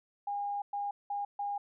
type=tone bursts at uneven times; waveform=sine; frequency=812 Hz; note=G#5; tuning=39 cents flat; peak=-32 dBFS; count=4; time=0.27-0.62 / 0.73-0.91 / 1.1-1.25 / 1.39-1.58 s; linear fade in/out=5 ms; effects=none